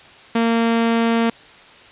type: tone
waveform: sawtooth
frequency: 230 Hz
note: A#3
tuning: 23 cents flat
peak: -11 dBFS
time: 0.35-1.3 s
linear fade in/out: 5 ms
effects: white hiss -44 dBFS RMS until 1.91 s + resampled to 8000 Hz